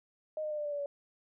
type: tone with pitch steps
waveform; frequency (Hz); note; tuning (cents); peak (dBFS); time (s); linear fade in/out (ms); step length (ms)
sine; 619 / 610.5 / 602.1 / 593.8 / 585.6 / 577.5 / 569.6; D#5 / D#5 / D5 / D5 / D5 / D5 / C#5; -9 / -33 / +43 / +19 / -5 / -29 / +47; -33; 0.37-0.86; 2; 70
effects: none

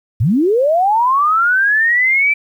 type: linear sweep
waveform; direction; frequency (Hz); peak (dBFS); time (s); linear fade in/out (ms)
sine; up; 89 to 2344; -10; 0.2-2.34; 10
effects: 8-bit

